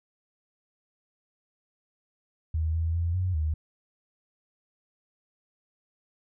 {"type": "tone with pitch steps", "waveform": "sine", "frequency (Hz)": [79.6, 82, 84.7, 91.9, 77.6], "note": ["D#2", "E2", "E2", "F#2", "D#2"], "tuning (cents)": [40, -9, 48, -11, -4], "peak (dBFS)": -24, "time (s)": [2.54, 3.54], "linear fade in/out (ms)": 5, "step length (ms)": 200, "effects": []}